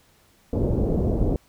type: low-pass noise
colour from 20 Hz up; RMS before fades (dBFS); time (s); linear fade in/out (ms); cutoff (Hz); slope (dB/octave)
pink; -22; 0.53-1.36; 2; 530; 24
effects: pink hiss -59 dBFS RMS until 1.48 s